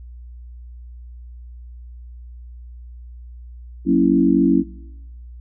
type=chord; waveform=sine; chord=F# dominant seventh; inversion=none; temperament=equal; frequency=185 / 233.1 / 277.2 / 329.6 Hz; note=F#3 / A#3 / C#4 / E4; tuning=0 / 0 / 0 / 0 cents; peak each=-19 / -20 / -16 / -18 dBFS; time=3.85-4.64 s; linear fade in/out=50 ms; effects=noise-tail reverb RT60 1.0 s tail -22 dB re dry + added 60 Hz sine -35 dBFS peak until 5.4 s